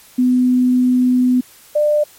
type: tone pair in turn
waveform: sine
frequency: 251 / 597 Hz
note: B3 / D5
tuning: +28 / +28 cents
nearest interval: octave + minor third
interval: 1500 cents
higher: second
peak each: -10 / -11 dBFS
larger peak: first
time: 0.18-1.41 / 1.75-2.04 s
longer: first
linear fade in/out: 10 ms
effects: white hiss -45 dBFS RMS until 2.18 s + MP3 64 kbps